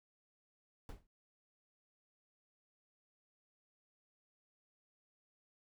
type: noise with exponential decay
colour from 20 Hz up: brown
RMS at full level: -40 dBFS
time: 0.89-1.07 s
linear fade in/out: 1 ms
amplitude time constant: 37 ms
effects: none